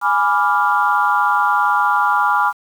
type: chord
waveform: sine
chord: G# diminished seventh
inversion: none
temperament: equal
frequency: 830.6 / 987.8 / 1174.7 / 1396.9 Hz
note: G#5 / B5 / D6 / F6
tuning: 0 / 0 / 0 / 0 cents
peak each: -18 dBFS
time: 0.01-2.53 s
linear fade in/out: 50 ms
effects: tanh soft clip ceiling -2 dBFS + 7-bit